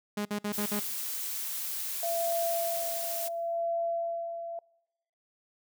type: tone bursts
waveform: sawtooth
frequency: 207.1 Hz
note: G#3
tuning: 5 cents flat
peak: -26 dBFS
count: 5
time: 0.17-0.796 s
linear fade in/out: 5 ms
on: 82 ms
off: 54 ms
type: noise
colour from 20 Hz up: blue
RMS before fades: -35 dBFS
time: 0.52-3.29 s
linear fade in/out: 20 ms
type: tone with tremolo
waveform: sine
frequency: 676 Hz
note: E5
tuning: 43 cents sharp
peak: -27 dBFS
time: 2.03-4.59 s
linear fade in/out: 2 ms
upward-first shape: sine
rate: 0.72 Hz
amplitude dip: 60%
effects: noise-tail reverb RT60 1.0 s tail -25 dB re dry